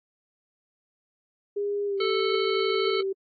sine tone with pitch glide, 407.1 to 387.6 Hz, G#4 to G4, -35 to -20 cents, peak -25 dBFS, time 1.56-3.13 s, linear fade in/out 10 ms, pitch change -85 cents, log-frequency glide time 1.86-2.02 s
harmonic tone, 440 Hz, A4, in tune, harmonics 1 / 3 / 5 / 7 / 9 / 10, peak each -27 / -32 / -34 / -35 / -37 / -37 dBFS, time 2-3.01 s, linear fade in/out 5 ms
effects AAC 32 kbps

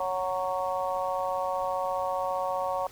harmonic tone, 185 Hz, F#3, in tune, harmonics 3 / 4 / 5 / 6, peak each -31 / -32 / -33 / -34 dBFS, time 0-2.87 s, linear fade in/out 2 ms, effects pink hiss -51 dBFS RMS until 2.91 s

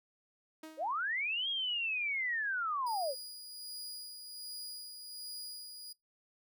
sawtooth tone with exponential decay, 315.3 Hz, D#4, 23 cents sharp, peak -40 dBFS, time 0.63-1.09 s, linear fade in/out 5 ms, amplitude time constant 98 ms
sine linear two-way sweep, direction up then down, 493.4 to 3300 to 493.4 Hz, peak -32 dBFS, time 0.77-3.15 s, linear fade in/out 50 ms, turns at 1.49 s
sawtooth tone with tremolo, 4896 Hz, D#8, 29 cents flat, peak -39 dBFS, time 2.86-5.93 s, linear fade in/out 10 ms, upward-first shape sine, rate 1.3 Hz, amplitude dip 45%
effects noise-tail reverb RT60 0.2 s tail -24 dB re dry

